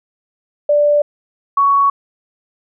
sine tone pair in turn, 587.3 / 1117.7 Hz, D5 / C#6, 0 / +14 cents, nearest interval major seventh, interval 1114 cents, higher second, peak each -9 dBFS, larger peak neither, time 0.69-1.02 / 1.57-1.9 s, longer neither, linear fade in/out 5 ms, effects none

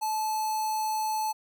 square tone with notch filter, 867 Hz, A5, 26 cents flat, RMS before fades -29 dBFS, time 0.01-1.33 s, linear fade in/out 20 ms, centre 2300 Hz, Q 0.99, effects none

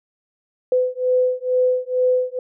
sine beating tone pair, 504 / 506.2 Hz, B4 / B4, +35 / +43 cents, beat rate 2.2 Hz, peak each -19 dBFS, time 0.72-2.39 s, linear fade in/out 2 ms, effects none

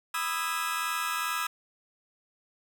sawtooth chord, E major seventh, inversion second, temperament just, 988.9 / 1236.1 / 1318.5 / 1648.1 Hz, B5 / D#6 / E6 / G#6, +2 / -12 / 0 / -14 cents, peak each -33 / -30 / -29 / -32 dBFS, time 0.14-1.47 s, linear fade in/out 5 ms, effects none

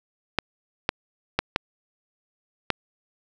clicks, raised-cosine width 0.3 ms, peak -4 dBFS, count 5, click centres 0.387 / 0.891 / 1.39 / 1.561 / 2.703 s, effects none

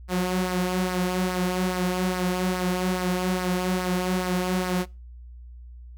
sawtooth tone with flanger, 182.4 Hz, F#3, 24 cents flat, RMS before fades -25 dBFS, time 0.08-4.86 s, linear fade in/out 50 ms, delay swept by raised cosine 0.28 to 4.98 ms, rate 2.4 Hz, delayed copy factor -0.5, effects noise-tail reverb RT60 0.3 s tail -25 dB re dry + added 60 Hz sine -40 dBFS peak until 5.97 s

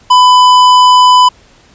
triangle tone with hard clipping, 1000 Hz, B5, 21 cents sharp, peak -4 dBFS, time 0.1-1.29 s, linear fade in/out 10 ms, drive 16 dB, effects pink hiss -44 dBFS RMS until 1.74 s + resampled to 16000 Hz

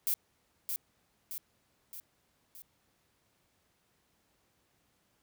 violet noise with echo, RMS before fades -30 dBFS, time 0.07-0.14 s, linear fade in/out 0 ms, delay 620 ms, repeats 4, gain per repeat -5 dB, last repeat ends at 2.62 s, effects pink hiss -73 dBFS RMS until 5.22 s + high-pass 60 Hz 12 dB/octave

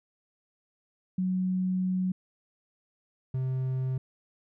sine / triangle tone pair in turn, 185 / 130.2 Hz, F#3 / C3, 0 / -8 cents, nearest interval tritone, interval 608 cents, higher first, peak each -25 dBFS, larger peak neither, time 1.18-2.12 / 3.34-3.98 s, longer first, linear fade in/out 5 ms, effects none

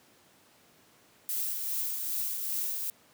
violet noise with tremolo, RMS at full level -31 dBFS, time 1.29-2.9 s, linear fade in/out 0 ms, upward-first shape triangle, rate 2.5 Hz, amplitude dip 40%, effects pink hiss -61 dBFS RMS until 3.13 s + high-pass 150 Hz 12 dB/octave

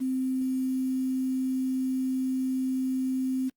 sine tone with quantisation, 260.1 Hz, C4, 10 cents flat, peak -25 dBFS, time 0-3.5 s, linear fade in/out 20 ms, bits 8, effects noise-tail reverb RT60 0.1 s tail -26 dB re dry + Opus 24 kbps

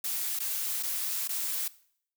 blue noise with dropouts, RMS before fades -32 dBFS, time 0.04-1.68 s, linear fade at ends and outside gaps 5 ms, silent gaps 0.391-0.401 / 0.828-0.832 / 1.277-1.29 s, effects noise-tail reverb RT60 0.6 s tail -19 dB re dry

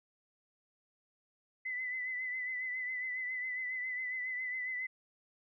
sine tone with vibrato, 2014 Hz, B6, 33 cents sharp, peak -35 dBFS, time 1.65-4.87 s, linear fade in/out 10 ms, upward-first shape triangle, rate 7.3 Hz, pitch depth 46 cents each way, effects none

